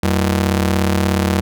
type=ring-modulated tone; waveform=sawtooth; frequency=138 Hz; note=C#3; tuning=7 cents flat; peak=-7 dBFS; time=0.03-1.41 s; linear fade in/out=5 ms; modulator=50.6 Hz; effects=none